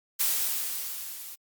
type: noise with level ramp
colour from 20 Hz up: blue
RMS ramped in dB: -24 to -42 dBFS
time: 0.19-1.36 s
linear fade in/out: 20 ms
effects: Opus 48 kbps